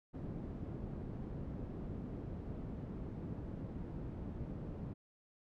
white low-pass noise, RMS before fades -44 dBFS, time 0.13-4.94 s, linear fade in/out 20 ms, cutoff 220 Hz, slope 12 dB/octave, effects none

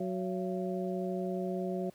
harmonic tone with a mistuned harmonic, 185 Hz, F#3, in tune, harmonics 1 / 2 / 3 / 4, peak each -35 / -36 / -40 / -40 dBFS, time 0-1.9 s, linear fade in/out 5 ms, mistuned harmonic 4, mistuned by -150 cents, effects pink hiss -63 dBFS RMS until 1.94 s + high-pass 80 Hz 12 dB/octave

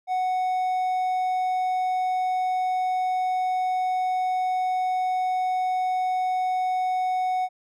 triangle tone, 740 Hz, F#5, in tune, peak -20 dBFS, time 0.07-7.49 s, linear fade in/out 50 ms, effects none

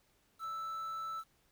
triangle tone with quantisation, 1318.5 Hz, E6, in tune, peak -36 dBFS, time 0.39-1.24 s, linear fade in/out 50 ms, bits 10, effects pink hiss -72 dBFS RMS until 1.51 s

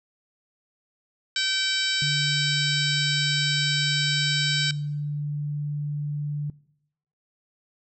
harmonic tone, 770 Hz, G5, 31 cents flat, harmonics 2 / 3 / 4 / 5 / 6 / 7 / 8 / 9 / 10, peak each -29 / -32 / -29 / -28 / -30 / -32 / -44 / -45 / -37 dBFS, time 1.36-4.71 s, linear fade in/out 2 ms
sine tone with pitch glide, 145.9 to 146.91 Hz, D3 to D3, -11 to +1 cents, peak -26 dBFS, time 2.02-6.5 s, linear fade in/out 2 ms, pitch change +12 cents, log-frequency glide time 3.71-5 s
effects noise-tail reverb RT60 0.8 s tail -22 dB re dry

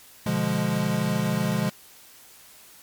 square chord, B diminished seventh, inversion none, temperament equal, 123.47 / 146.83 / 174.61 / 207.7 Hz, B2 / D3 / F3 / Ab3, 0 / 0 / 0 / 0 cents, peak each -31 / -30 / -28 / -27 dBFS, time 0.26-1.7 s, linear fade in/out 5 ms, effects white hiss -50 dBFS RMS until 2.82 s + MP3 96 kbps

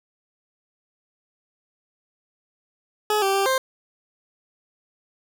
20% pulse tone with pitch steps, 423.5 / 389.8 / 392.6 / 525 Hz, G#4 / G4 / G4 / C5, +34 / -10 / +3 / +6 cents, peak -14 dBFS, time 3.1-3.58 s, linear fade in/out 2 ms, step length 120 ms, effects none

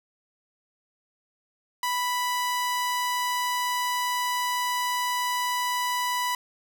sawtooth tone, 987.8 Hz, B5, in tune, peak -21 dBFS, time 1.83-6.35 s, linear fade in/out 2 ms, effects none

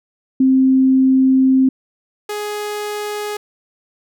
sine / sawtooth tone pair in turn, 262.9 / 417.3 Hz, C4 / G#4, +8 / +8 cents, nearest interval minor sixth, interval 800 cents, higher second, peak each -9 / -18 dBFS, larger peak first, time 0.4-1.69 / 2.29-3.37 s, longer first, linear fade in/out 5 ms, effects none

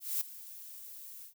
violet noise with ADSR envelope, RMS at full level -31 dBFS, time 0-1.34 s, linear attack 210 ms, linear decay 6 ms, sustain -17 dB, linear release 100 ms, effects none

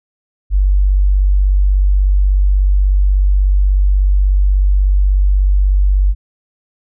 sine tone, 48.22 Hz, G1, 28 cents flat, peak -8 dBFS, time 0.5-6.15 s, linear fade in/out 50 ms, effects none

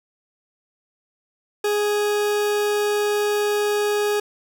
40% pulse tone, 415.3 Hz, G#4, in tune, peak -18 dBFS, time 1.64-4.2 s, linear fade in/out 5 ms, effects none

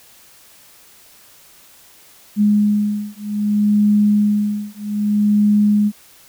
sine beating tone pair, 207.7 / 208.33 Hz, G#3 / G#3, 0 / +6 cents, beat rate 0.63 Hz, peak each -16 dBFS, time 2.36-5.92 s, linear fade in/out 50 ms, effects white hiss -47 dBFS RMS until 6.28 s

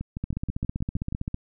two click trains, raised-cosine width 5 ms, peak -19 / -16 dBFS, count 8 / 18, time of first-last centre 0.01-1.125 / 0.24-1.344 s, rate 6.28 / 15.4 Hz, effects none

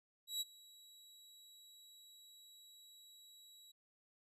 sawtooth tone with ADSR envelope, 3889 Hz, B7, 27 cents flat, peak -33 dBFS, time 0.27-3.72 s, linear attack 140 ms, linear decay 26 ms, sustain -23 dB, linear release 10 ms, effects resampled to 32000 Hz

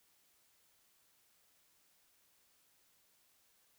silence, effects white hiss -72 dBFS RMS until 3.78 s

